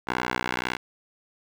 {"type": "tone with band-pass filter sweep", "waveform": "10% pulse", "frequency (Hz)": 61.74, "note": "B1", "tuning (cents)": 0, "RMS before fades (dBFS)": -29, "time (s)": [0.07, 0.77], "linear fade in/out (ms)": 10, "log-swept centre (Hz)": [1300, 2100], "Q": 0.99, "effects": []}